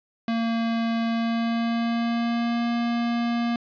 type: tone with pitch glide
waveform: square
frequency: 229.2 to 235.6 Hz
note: A#3 to A#3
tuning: -29 to +19 cents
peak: -23 dBFS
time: 0.28-3.56 s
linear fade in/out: 2 ms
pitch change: +48 cents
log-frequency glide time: 1.07-2.67 s
effects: resampled to 11025 Hz + 9-bit